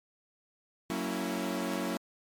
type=chord; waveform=sawtooth; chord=F# dominant seventh; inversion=none; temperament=equal with one note detuned; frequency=185 / 229.3 / 277.2 / 329.6 Hz; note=F#3 / A#3 / C#4 / E4; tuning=0 / -28 / 0 / 0 cents; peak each=-33 dBFS; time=0.9-1.97 s; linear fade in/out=0 ms; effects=MP3 96 kbps